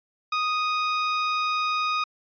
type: tone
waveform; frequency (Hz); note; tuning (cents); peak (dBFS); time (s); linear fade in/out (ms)
sawtooth; 1244.5; D#6; 0; -19; 0.32-2.04; 5
effects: resampled to 11025 Hz